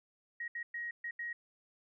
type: tone bursts at uneven times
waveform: sine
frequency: 1889 Hz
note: A#6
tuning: 22 cents sharp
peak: -37 dBFS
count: 5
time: 0.4-0.48 / 0.55-0.63 / 0.74-0.91 / 1.04-1.11 / 1.19-1.33 s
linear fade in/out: 5 ms
effects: none